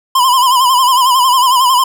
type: tone with vibrato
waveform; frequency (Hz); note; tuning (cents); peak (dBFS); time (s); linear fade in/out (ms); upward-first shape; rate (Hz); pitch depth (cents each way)
square; 1018; C6; -48; -8; 0.15-1.84; 5; sine; 11; 84
effects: none